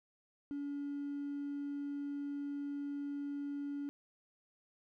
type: tone with hard clipping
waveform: triangle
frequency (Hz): 285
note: C#4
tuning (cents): +48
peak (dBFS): -38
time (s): 0.51-3.89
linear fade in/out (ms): 0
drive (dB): 4
effects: none